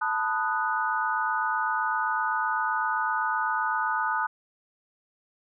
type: chord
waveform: sine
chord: B dominant seventh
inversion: third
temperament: equal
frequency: 880 / 987.8 / 1244.5 / 1480 Hz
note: A5 / B5 / D#6 / F#6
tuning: 0 / 0 / 0 / 0 cents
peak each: -29 / -33 / -29 / -29 dBFS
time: 0.01-4.27 s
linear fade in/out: 10 ms
effects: none